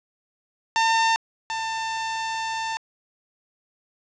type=tone pair in turn; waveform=sawtooth; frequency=903 / 894.7 Hz; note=A5 / A5; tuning=+45 / +29 cents; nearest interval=unison; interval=16 cents; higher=first; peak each=-14 / -22 dBFS; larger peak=first; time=0.76-1.16 / 1.5-2.77 s; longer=second; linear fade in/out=0 ms; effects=resampled to 16000 Hz + 7-bit